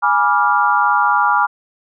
sine chord, G# diminished seventh, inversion none, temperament equal with one note detuned, 830.6 / 974.2 / 1174.7 / 1396.9 Hz, G#5 / B5 / D6 / F6, 0 / -24 / 0 / 0 cents, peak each -17 dBFS, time 0.02-1.47 s, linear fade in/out 20 ms, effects none

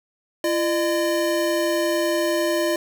square tone pair together, 340.1 / 606 Hz, F4 / D#5, -46 / -46 cents, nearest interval minor seventh, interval 1000 cents, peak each -23 dBFS, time 0.44-2.76 s, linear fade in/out 2 ms, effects none

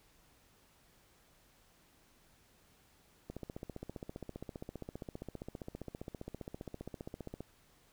click train, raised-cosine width 2 ms, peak -29 dBFS, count 63, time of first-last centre 3.3-7.406 s, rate 15.1 Hz, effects pink hiss -67 dBFS RMS until 7.92 s

